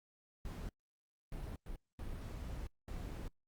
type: noise bursts at uneven times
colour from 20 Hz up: brown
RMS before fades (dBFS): -44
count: 5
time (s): 0.45-0.69 / 1.32-1.56 / 1.66-1.76 / 1.99-2.67 / 2.88-3.28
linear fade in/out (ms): 2
effects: noise-tail reverb RT60 0.1 s tail -25 dB re dry + Opus 48 kbps